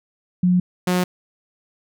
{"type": "tone pair in turn", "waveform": ["sine", "sawtooth"], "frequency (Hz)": [180, 180.67], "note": ["F#3", "F#3"], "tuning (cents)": [-47, -41], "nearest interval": "unison", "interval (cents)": 6, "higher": "second", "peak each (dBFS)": -13, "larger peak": "neither", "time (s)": [[0.43, 0.6], [0.87, 1.04]], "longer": "neither", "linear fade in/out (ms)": 5, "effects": []}